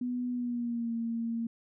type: tone with pitch glide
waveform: sine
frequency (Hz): 246.9 to 230.4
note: B3 to A#3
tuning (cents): 0 to -20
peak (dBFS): -30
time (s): 0.01-1.47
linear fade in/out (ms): 5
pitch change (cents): -120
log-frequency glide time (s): 0.31-0.93
effects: none